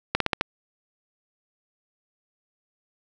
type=slowing click train; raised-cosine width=0.3 ms; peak=-5 dBFS; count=5; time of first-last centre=0.15-0.411 s; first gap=53 ms; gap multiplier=1.14; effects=none